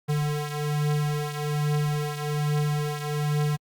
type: beating tone pair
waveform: square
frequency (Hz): 148.2 / 149.4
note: D3 / D3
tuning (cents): +16 / +30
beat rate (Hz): 1.2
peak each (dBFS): -26 / -31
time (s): 0.08-3.57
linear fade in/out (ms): 20
effects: Opus 48 kbps